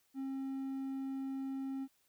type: tone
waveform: triangle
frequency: 268.6 Hz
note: C4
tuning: 46 cents sharp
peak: -35 dBFS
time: 0.14-1.88 s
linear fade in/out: 50 ms
effects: white hiss -74 dBFS RMS until 2.08 s